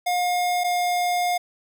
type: tone pair in turn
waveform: square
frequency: 714 / 711.5 Hz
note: F5 / F5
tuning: +38 / +32 cents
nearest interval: unison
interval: 6 cents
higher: first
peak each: -21 dBFS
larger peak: neither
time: 0.06-0.64 / 0.64-1.38 s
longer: second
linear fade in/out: 10 ms
effects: none